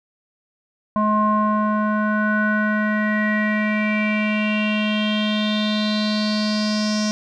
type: tone with low-pass filter sweep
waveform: square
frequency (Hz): 212.3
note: G#3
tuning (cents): +38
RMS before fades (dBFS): -20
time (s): 0.96-7.11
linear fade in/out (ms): 0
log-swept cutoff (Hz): 990 to 5600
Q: 6.5
effects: none